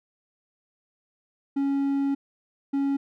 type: tone bursts at uneven times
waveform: triangle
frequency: 277.4 Hz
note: C#4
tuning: 1 cent sharp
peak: -20 dBFS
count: 2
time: 1.56-2.15 / 2.73-2.97 s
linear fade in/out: 10 ms
effects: none